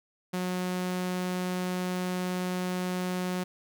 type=tone; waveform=sawtooth; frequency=181.9 Hz; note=F#3; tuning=29 cents flat; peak=-25 dBFS; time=0.33-3.44 s; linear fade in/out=10 ms; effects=none